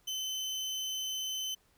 30% pulse tone, 3053 Hz, G7, 46 cents flat, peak -31 dBFS, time 0.07-1.55 s, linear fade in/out 10 ms, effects pink hiss -69 dBFS RMS until 1.77 s

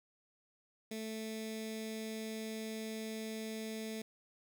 15% pulse tone with notch filter, 220 Hz, A3, in tune, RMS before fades -42 dBFS, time 0.91-4.02 s, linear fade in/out 5 ms, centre 1000 Hz, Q 0.56, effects none

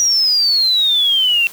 sine exponential sweep, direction down, 5830 to 2700 Hz, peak -11 dBFS, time 0-1.47 s, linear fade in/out 0 ms, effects white hiss -37 dBFS RMS until 1.52 s + high-pass 60 Hz 12 dB/octave

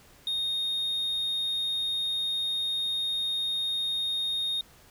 sine tone, 3700 Hz, A#7, 14 cents flat, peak -24 dBFS, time 0.27-4.61 s, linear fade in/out 2 ms, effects tanh soft clip ceiling -26 dBFS + pink hiss -56 dBFS RMS until 4.9 s

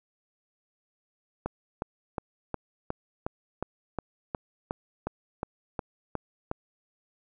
click train, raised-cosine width 1 ms, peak -16 dBFS, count 15, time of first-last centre 1.46-6.514 s, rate 2.77 Hz, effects none

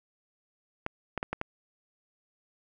clicks, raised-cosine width 0.5 ms, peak -16 dBFS, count 5, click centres 0.864 / 1.177 / 1.229 / 1.33 / 1.414 s, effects none

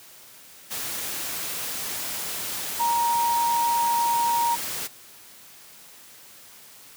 sine tone in noise, 939 Hz, A#5, 12 cents sharp, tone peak -20 dBFS, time 2.79-4.56 s, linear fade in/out 20 ms, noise white, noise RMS -31 dBFS, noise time 0.7-4.88 s, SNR +8 dB, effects white hiss -48 dBFS RMS until 6.96 s + high-pass 80 Hz 12 dB/octave

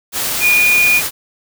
sine tone in noise, 2440 Hz, D#7, 34 cents flat, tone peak -9 dBFS, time 0.4-1.02 s, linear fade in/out 50 ms, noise white, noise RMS -19 dBFS, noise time 0.12-1.11 s, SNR +7 dB, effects none

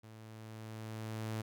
sawtooth tone with level ramp, 110 Hz, A2, in tune, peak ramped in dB -48 to -32 dBFS, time 0.03-1.42 s, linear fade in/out 10 ms, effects none

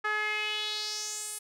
sawtooth tone with band-pass filter sweep, 424.3 Hz, G#4, 37 cents sharp, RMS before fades -33 dBFS, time 0.04-1.39 s, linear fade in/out 10 ms, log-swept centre 1500 to 10000 Hz, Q 3.6, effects none

